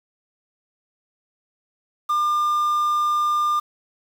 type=tone with quantisation; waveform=triangle; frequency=1200 Hz; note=D6; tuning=37 cents sharp; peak=-16 dBFS; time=2.09-3.6 s; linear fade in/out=10 ms; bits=7; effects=none